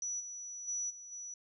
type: tone with level steps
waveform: sine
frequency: 5900 Hz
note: F#8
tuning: 6 cents flat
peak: -35 / -42 / -34 / -47 / -42 dBFS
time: 0.02-1.34 s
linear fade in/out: 2 ms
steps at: 0.19 / 0.67 / 0.89 / 1.11 s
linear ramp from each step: 20 ms
effects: none